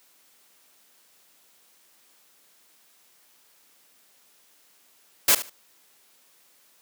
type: noise with echo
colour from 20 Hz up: white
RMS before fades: -17 dBFS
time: 5.28-5.35 s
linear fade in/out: 5 ms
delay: 74 ms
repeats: 2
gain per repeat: -14 dB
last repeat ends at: 5.498 s
effects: white hiss -60 dBFS RMS until 6.81 s + high-pass 200 Hz 12 dB/octave